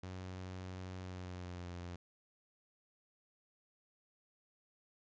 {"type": "tone with pitch glide", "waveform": "sawtooth", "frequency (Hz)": [92.5, 87.97], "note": ["F#2", "F2"], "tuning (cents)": [0, 13], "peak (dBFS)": -40, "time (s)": [0.03, 1.96], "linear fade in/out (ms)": 5, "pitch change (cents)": -87, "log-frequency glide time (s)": [1.01, 1.72], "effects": ["resampled to 16000 Hz"]}